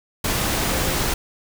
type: tone in noise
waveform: sine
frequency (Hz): 521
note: C5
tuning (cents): -7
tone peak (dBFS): -31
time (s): 0.71-0.94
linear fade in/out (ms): 5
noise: pink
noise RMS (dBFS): -22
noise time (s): 0.24-1.14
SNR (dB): -12
effects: none